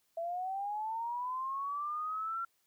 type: linear sweep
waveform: sine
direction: up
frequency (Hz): 659.3 to 1369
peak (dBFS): -34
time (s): 0.17-2.45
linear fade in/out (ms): 5
effects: white hiss -75 dBFS RMS until 2.66 s